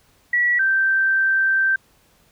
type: tone pair in turn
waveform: sine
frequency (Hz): 1937 / 1562.5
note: B6 / G6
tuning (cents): -34 / -6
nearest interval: major third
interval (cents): 372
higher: first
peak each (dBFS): -15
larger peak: neither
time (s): 0.33-0.59 / 0.59-1.76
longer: second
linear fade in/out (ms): 5
effects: pink hiss -58 dBFS RMS until 2.31 s